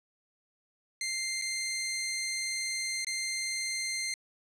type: tone with dropouts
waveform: 15% pulse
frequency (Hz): 2093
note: C7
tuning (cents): 0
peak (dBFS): -25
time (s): 1.01-4.14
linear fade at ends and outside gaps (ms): 2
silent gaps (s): 1.415-1.42 / 3.047-3.068
effects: low-pass 11000 Hz 12 dB/octave